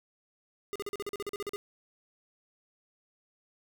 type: tone bursts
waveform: square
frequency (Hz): 407.1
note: G#4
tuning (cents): -35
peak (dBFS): -34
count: 13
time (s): 0.73-1.56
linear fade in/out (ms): 0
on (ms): 26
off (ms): 41
effects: 12-bit